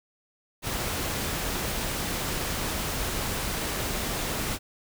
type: noise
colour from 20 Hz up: pink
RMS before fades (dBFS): -30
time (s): 0.62-4.59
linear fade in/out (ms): 50
effects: none